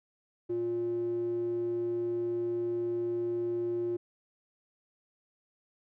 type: tone with band-pass filter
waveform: square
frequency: 117.3 Hz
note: A#2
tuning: 11 cents sharp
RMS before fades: -32 dBFS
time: 0.49-3.97 s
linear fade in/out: 10 ms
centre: 360 Hz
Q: 8
effects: none